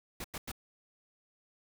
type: noise bursts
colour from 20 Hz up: pink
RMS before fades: -40 dBFS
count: 3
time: 0.2-0.517 s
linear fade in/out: 5 ms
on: 43 ms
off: 94 ms
effects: none

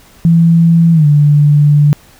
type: tone with pitch glide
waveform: sine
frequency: 166.9 to 146.98 Hz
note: E3 to D3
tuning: +22 to +2 cents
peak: -4 dBFS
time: 0.25-1.93 s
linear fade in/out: 0 ms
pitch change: -220 cents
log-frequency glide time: 0.93-1.06 s
effects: pink hiss -43 dBFS RMS until 2.19 s

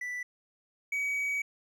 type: tone pair in turn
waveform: triangle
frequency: 1975.5 / 2267 Hz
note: B6 / C#7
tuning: 0 / +38 cents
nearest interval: major second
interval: 238 cents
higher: second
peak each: -32 / -27 dBFS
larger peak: second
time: 0.01-0.23 / 0.92-1.42 s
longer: second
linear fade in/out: 5 ms
effects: none

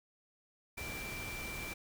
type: tone in noise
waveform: sine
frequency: 2349 Hz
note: D7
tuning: in tune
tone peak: -43 dBFS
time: 0.77-1.74 s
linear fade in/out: 10 ms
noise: pink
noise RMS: -44 dBFS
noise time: 0.77-1.74 s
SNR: -2 dB
effects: none

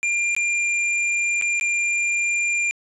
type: tone with dropouts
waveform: square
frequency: 2393 Hz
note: D7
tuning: 32 cents sharp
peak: -20 dBFS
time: 0.03-2.71 s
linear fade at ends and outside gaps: 0 ms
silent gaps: 0.349-0.365 / 1.413-1.422 / 1.597-1.611 s
effects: resampled to 24000 Hz + 10-bit

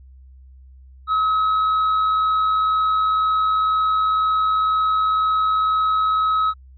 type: tone with amplitude modulation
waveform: triangle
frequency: 1281 Hz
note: E6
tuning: 50 cents flat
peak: -13 dBFS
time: 1.07-6.54 s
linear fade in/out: 50 ms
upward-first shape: sine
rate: 102 Hz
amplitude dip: 25%
effects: added 65 Hz sine -42 dBFS peak until 6.77 s + resampled to 11025 Hz

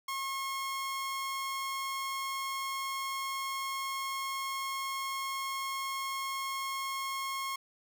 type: tone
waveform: sawtooth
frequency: 1082 Hz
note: C#6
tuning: 42 cents flat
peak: -30 dBFS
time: 0.08-7.56 s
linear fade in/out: 5 ms
effects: none

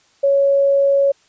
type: tone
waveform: sine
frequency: 556 Hz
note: C#5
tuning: 5 cents sharp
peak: -11 dBFS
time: 0.23-1.12 s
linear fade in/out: 10 ms
effects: white hiss -56 dBFS RMS until 1.28 s + resampled to 16000 Hz

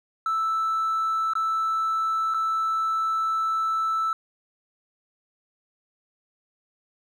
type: tone with dropouts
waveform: triangle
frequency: 1318 Hz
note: E6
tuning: 1 cent flat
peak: -19 dBFS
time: 0.26-4.13 s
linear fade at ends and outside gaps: 2 ms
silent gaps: 1.335-1.353 / 2.339-2.344 s
effects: tanh soft clip ceiling -18 dBFS

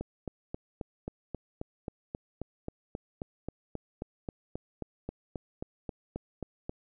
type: click train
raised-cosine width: 2 ms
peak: -22 dBFS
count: 26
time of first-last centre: 0.01-6.694 s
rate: 3.74 Hz
effects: none

